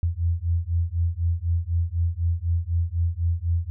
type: beating tone pair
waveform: sine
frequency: 83 / 87 Hz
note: E2 / F2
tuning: +12 / -6 cents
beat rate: 4 Hz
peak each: -24 dBFS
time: 0.03-3.7 s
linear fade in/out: 0 ms
effects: none